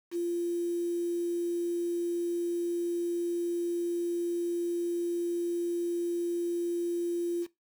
sine tone with quantisation, 345.1 Hz, F4, 21 cents flat, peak -28 dBFS, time 0.11-7.47 s, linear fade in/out 50 ms, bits 8, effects noise-tail reverb RT60 0.2 s tail -19 dB re dry

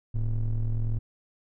triangle ring-modulated tone, 65.41 Hz, C2, in tune, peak -19 dBFS, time 0.14-0.99 s, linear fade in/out 10 ms, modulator 44.9 Hz, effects none

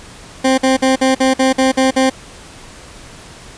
20% pulse tone bursts, 262.8 Hz, C4, 8 cents sharp, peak -5 dBFS, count 9, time 0.44-2.1 s, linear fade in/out 10 ms, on 140 ms, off 50 ms, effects pink hiss -37 dBFS RMS until 3.57 s + resampled to 22050 Hz

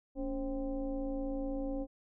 sine tone with frequency modulation, 280 Hz, C#4, 18 cents sharp, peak -33 dBFS, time 0.15-1.87 s, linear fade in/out 50 ms, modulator 252 Hz, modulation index 1.1, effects none

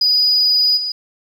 sine tone with level steps, 4939 Hz, D#8, 14 cents flat, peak -10 / -19 dBFS, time 0.01-0.92 s, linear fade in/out 5 ms, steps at 0.76 s, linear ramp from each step 20 ms, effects tanh soft clip ceiling -7 dBFS + 8-bit

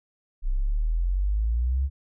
sine exponential sweep, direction up, 30.87 to 70.1 Hz, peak -21 dBFS, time 0.42-1.9 s, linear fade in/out 50 ms, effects none

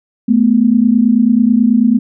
sine tone pair together, 217.3 / 246.5 Hz, A3 / B3, -21 / -3 cents, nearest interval major second, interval 218 cents, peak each -10 dBFS, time 0.28-1.99 s, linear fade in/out 10 ms, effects none

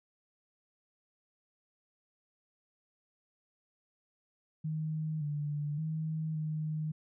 sine tone with pitch steps, 156.2 / 147.3 / 157.8 / 154.9 Hz, D#3 / D3 / D#3 / D#3, +7 / +6 / +25 / -7 cents, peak -32 dBFS, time 4.64-6.92 s, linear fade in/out 10 ms, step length 570 ms, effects none

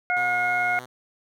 harmonic tone, 720 Hz, F#5, 47 cents flat, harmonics 1 / 2 / 3, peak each -25 / -25 / -25 dBFS, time 0.1-0.79 s, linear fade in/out 0 ms
5% pulse tone with vibrato, 123.47 Hz, B2, in tune, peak -27 dBFS, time 0.16-0.86 s, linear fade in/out 10 ms, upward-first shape triangle, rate 3.3 Hz, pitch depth 48 cents each way
effects none

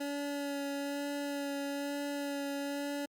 25% pulse tone with vibrato, 283.7 Hz, C#4, 40 cents sharp, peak -31 dBFS, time 0-3.06 s, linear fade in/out 10 ms, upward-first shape sine, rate 1.1 Hz, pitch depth 15 cents each way, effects Opus 48 kbps

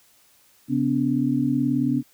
sine tone cluster, 135.5 / 247.8 / 286.4 Hz, C#3 / B3 / D4, -39 / +6 / -43 cents, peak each -27 / -22 / -23 dBFS, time 0.68-2.03 s, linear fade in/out 50 ms, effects white hiss -58 dBFS RMS until 2.13 s

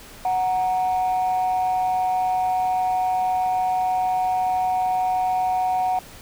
sine tone pair together, 740 / 933.5 Hz, F#5 / A#5, 0 / +2 cents, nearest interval major third, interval 402 cents, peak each -18 / -27 dBFS, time 0.25-5.99 s, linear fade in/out 2 ms, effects tanh soft clip ceiling -15 dBFS + pink hiss -43 dBFS RMS until 6.21 s

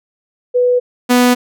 sine / sawtooth tone pair in turn, 493.9 / 246.9 Hz, B4 / B3, 0 / 0 cents, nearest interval octave, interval 1200 cents, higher first, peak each -9 / -4 dBFS, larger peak second, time 0.54-0.8 / 1.09-1.35 s, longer neither, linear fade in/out 20 ms, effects none

